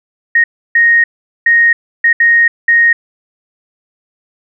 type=tone bursts at uneven times; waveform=sine; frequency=1864.7 Hz; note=A#6; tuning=in tune; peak=-5 dBFS; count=6; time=0.35-0.44 / 0.75-1.04 / 1.46-1.73 / 2.04-2.13 / 2.2-2.48 / 2.68-2.93 s; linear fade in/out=5 ms; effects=none

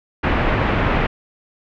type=low-pass noise; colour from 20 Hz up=pink; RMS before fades=-18 dBFS; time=0.23-1.07 s; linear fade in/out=10 ms; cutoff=2500 Hz; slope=24 dB/octave; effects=none

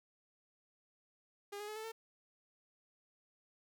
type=tone with pitch steps; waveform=sawtooth; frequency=406 / 416.5 / 427.2 / 438.2 / 449.4 Hz; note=G#4 / G#4 / G#4 / A4 / A4; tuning=-39 / +5 / +49 / -7 / +37 cents; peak=-39 dBFS; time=1.52-1.92 s; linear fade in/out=10 ms; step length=80 ms; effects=none

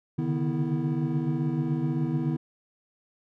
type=tone cluster; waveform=triangle; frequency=136.8 / 145.9 / 153 / 247.3 / 327.1 Hz; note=C#3 / D3 / D#3 / B3 / E4; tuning=-23 / -11 / -29 / +3 / -13 cents; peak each=-32 / -33 / -26 / -29 / -30 dBFS; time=0.18-2.37 s; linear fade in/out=10 ms; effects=none

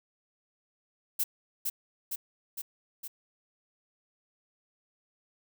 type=noise with echo; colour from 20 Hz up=violet; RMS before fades=-28 dBFS; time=1.19-1.24 s; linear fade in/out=10 ms; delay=460 ms; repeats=4; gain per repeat=-3 dB; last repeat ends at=3.08 s; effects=none

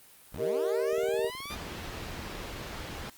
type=linear sweep; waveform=15% pulse; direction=up; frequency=31.14 to 1232 Hz; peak=-32 dBFS; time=0.32-1.56 s; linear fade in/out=20 ms
type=chord; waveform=sine; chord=Eb major; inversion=first; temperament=equal; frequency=392 / 466.2 / 622.3 Hz; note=G4 / Bb4 / Eb5; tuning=0 / 0 / 0 cents; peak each=-31 / -29 / -33 dBFS; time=0.37-1.31 s; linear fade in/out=50 ms
type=click train; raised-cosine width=2 ms; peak=-35 dBFS; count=33; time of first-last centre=0.93-2.614 s; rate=19 Hz
type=low-pass noise; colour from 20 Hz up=pink; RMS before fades=-40 dBFS; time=1.5-3.1 s; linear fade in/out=5 ms; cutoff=4600 Hz; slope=12 dB/octave
effects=white hiss -55 dBFS RMS until 3.17 s + Opus 32 kbps

